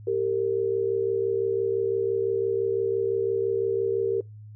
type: tone pair together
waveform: sine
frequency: 392 / 457.9 Hz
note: G4 / A#4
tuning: 0 / -31 cents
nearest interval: minor third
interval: 269 cents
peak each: -25 / -25 dBFS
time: 0.07-4.21 s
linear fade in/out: 5 ms
effects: noise-tail reverb RT60 0.2 s tail -23 dB re dry + added 106 Hz sine -41 dBFS peak until 4.55 s